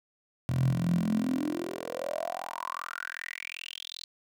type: tone with high-pass filter sweep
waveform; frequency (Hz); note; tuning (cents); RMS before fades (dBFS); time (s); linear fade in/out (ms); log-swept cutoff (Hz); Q
10% pulse; 42.59; F1; -43; -32; 0.49-4.04; 0; 110 to 4200; 8.8
effects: none